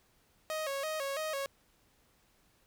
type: tone with vibrato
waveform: sawtooth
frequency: 587.3 Hz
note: D5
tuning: in tune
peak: -30 dBFS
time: 0.5-1.46 s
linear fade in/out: 0 ms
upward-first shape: square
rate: 3 Hz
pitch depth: 110 cents each way
effects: pink hiss -69 dBFS RMS until 2.66 s